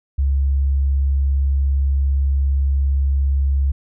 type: tone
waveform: sine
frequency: 68.7 Hz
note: C#2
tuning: 15 cents flat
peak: -14 dBFS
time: 0.18-3.72 s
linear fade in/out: 10 ms
effects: none